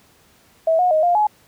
sine tone with pitch steps, 649 / 724 / 625 / 702 / 845 Hz, E5 / F#5 / D#5 / F5 / G#5, -27 / -38 / +8 / +9 / +30 cents, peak -13 dBFS, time 0.67-1.27 s, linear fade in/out 5 ms, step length 120 ms, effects pink hiss -54 dBFS RMS until 1.47 s + high-pass 60 Hz 12 dB/octave

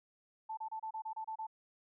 sine tone bursts, 880 Hz, A5, in tune, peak -38 dBFS, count 9, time 0.49-1.469 s, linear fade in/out 10 ms, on 83 ms, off 29 ms, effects none

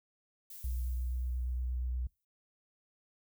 violet noise with exponential decay, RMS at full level -47 dBFS, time 0.5-2.25 s, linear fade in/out 5 ms, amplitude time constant 380 ms
sine tone with vibrato, 62.1 Hz, B1, 10 cents sharp, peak -32 dBFS, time 0.64-2.07 s, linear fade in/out 5 ms, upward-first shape triangle, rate 8.5 Hz, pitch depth 21 cents each way
effects noise-tail reverb RT60 0.2 s tail -26 dB re dry

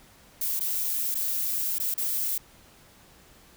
violet noise with dropouts, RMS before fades -28 dBFS, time 0.41-2.38 s, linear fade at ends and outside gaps 5 ms, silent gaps 0.595-0.606 / 1.145-1.152 / 1.785-1.799 / 1.942-1.977 s, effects pink hiss -55 dBFS RMS until 3.56 s

